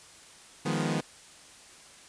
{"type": "chord", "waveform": "sawtooth", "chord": "F half-diminished seventh", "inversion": "third", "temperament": "equal", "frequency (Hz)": [155.56, 174.61, 207.7, 246.9], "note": ["Eb3", "F3", "Ab3", "Cb4"], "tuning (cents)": [0, 0, 0, 0], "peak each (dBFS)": [-27, -29, -30, -30], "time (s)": [0.65, 1.01], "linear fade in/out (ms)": 10, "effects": ["white hiss -52 dBFS RMS until 2.08 s", "resampled to 22050 Hz"]}